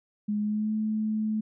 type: tone with pitch glide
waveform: sine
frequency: 208.9 to 216.1 Hz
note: G#3 to A3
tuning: +10 to -31 cents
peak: -25 dBFS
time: 0.28-1.41 s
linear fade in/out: 10 ms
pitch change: +59 cents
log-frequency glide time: 0.4-0.73 s
effects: none